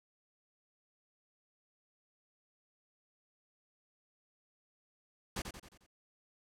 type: noise with echo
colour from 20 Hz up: pink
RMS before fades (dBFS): -38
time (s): 5.36-5.42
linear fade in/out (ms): 5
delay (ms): 89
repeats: 5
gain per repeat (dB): -6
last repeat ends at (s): 5.865
effects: low-pass 11000 Hz 12 dB/octave